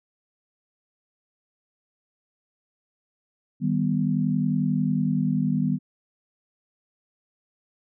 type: chord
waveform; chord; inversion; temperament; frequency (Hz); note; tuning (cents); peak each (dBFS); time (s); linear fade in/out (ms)
sine; Eb augmented; none; equal; 155.56 / 196 / 246.9; Eb3 / G3 / B3; 0 / 0 / 0; -25; 3.6-5.79; 50
effects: none